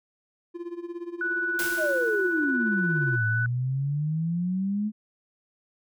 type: tone with tremolo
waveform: triangle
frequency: 345 Hz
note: F4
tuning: 21 cents flat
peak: -28 dBFS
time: 0.54-3.17 s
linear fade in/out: 20 ms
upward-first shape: sine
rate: 17 Hz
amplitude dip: 80%
type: tone with pitch glide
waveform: sine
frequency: 1480 to 1490.3 Hz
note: F#6 to F#6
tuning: 0 to +12 cents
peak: -25 dBFS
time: 1.21-3.46 s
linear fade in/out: 2 ms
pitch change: +12 cents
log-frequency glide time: 2.5-3 s
type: noise with exponential decay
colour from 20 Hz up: white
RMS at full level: -31 dBFS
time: 1.59-2.56 s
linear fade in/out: 1 ms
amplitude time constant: 210 ms
type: exponential two-way sweep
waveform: sine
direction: down then up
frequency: 659.3 to 109.4 to 216.5 Hz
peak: -24 dBFS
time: 1.77-4.92 s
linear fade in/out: 50 ms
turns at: 3.25 s
effects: none